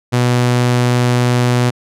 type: tone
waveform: sawtooth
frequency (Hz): 122.9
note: B2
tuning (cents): -8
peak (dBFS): -7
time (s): 0.12-1.71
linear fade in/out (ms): 20
effects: low-pass 10000 Hz 12 dB/octave